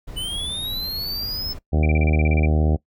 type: noise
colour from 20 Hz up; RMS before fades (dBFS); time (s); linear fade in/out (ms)
brown; -34; 0.07-1.59; 10
type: linear sweep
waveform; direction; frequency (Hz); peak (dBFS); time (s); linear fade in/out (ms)
square; up; 2960 to 5274; -26; 0.16-1.54; 20
type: harmonic tone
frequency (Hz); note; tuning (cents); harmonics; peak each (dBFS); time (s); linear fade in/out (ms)
77; D#2; -17; 1 / 2 / 3 / 4 / 5 / 6 / 7 / 8 / 9 / 10; -17 / -23 / -27 / -29 / -31 / -33 / -34 / -35 / -36 / -37; 1.72-2.77; 20
type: tone bursts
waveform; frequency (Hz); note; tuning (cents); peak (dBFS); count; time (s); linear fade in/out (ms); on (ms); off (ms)
sine; 2349; D7; 0; -25; 11; 1.83-2.456; 2; 26; 34
effects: noise-tail reverb RT60 0.1 s tail -20 dB re dry